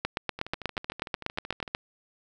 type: two click trains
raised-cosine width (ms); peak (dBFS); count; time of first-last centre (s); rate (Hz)
0.3; -22 / -11; 18 / 15; 0.39-1.678 / 0.05-1.749; 13.2 / 8.24
effects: none